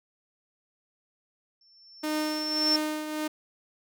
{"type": "tone with exponential growth", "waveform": "sine", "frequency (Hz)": 5390, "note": "E8", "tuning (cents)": 38, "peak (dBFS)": -20, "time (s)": [1.61, 2.76], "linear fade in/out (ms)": 2, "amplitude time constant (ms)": 250}
{"type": "tone with tremolo", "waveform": "sawtooth", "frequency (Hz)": 306.6, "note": "D#4", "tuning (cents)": -25, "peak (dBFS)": -22, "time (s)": [2.03, 3.28], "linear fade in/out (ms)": 10, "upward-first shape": "triangle", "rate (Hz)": 1.7, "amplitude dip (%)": 60}
{"effects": []}